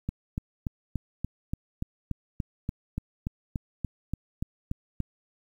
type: click train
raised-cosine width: 5 ms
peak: -17 dBFS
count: 18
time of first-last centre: 0.09-5.003 s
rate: 3.46 Hz
effects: 9-bit